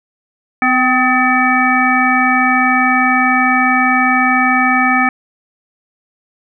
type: harmonic tone with a mistuned harmonic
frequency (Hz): 253.6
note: B3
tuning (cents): +46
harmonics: 1 / 3 / 5 / 7 / 9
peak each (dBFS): -16 / -16 / -16 / -16 / -16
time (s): 0.62-5.09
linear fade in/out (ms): 2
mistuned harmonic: 3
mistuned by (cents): +30
effects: none